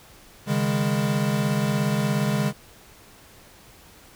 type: chord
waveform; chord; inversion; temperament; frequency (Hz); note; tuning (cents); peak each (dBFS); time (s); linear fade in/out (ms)
square; C# suspended second; none; equal with one note detuned; 138.59 / 155.56 / 204; C#3 / D#3 / G#3; 0 / 0 / -31; -26 / -28 / -25; 0.46-2.53; 50
effects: pink hiss -50 dBFS RMS until 4.15 s